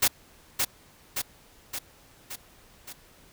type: noise with echo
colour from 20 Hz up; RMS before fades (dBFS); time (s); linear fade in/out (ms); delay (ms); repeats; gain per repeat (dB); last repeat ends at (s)
white; -21; 0.02-0.08; 10; 570; 5; -4; 2.93
effects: pink hiss -56 dBFS RMS until 3.32 s